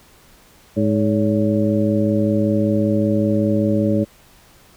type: harmonic tone with a mistuned harmonic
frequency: 105.2 Hz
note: G#2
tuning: 23 cents sharp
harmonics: 1 / 2 / 3 / 4 / 5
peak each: -22 / -18 / -21 / -26 / -22 dBFS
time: 0.76-4.05 s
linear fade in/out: 20 ms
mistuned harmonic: 5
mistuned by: +110 cents
effects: pink hiss -50 dBFS RMS until 4.76 s